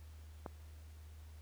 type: click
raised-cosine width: 1 ms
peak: -28 dBFS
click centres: 0.462 s
effects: added 77 Hz sine -51 dBFS peak until 1.41 s + pink hiss -66 dBFS RMS until 1.41 s